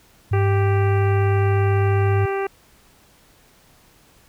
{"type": "tone", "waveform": "sine", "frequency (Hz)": 101.6, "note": "G#2", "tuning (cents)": -38, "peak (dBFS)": -16, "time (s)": [0.31, 2.26], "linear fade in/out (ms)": 10}
{"type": "harmonic tone", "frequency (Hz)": 392, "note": "G4", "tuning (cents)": 0, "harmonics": [1, 2, 3, 4, 5, 6, 7], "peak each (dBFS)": [-22, -28, -32, -34, -36, -38, -39], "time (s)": [0.33, 2.47], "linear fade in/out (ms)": 5}
{"effects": ["pink hiss -54 dBFS RMS until 4.28 s"]}